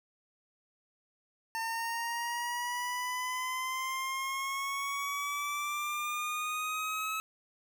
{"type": "exponential sweep", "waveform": "25% pulse", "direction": "up", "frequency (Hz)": [903, 1293], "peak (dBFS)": -29, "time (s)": [1.55, 7.2], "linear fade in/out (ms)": 0, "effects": []}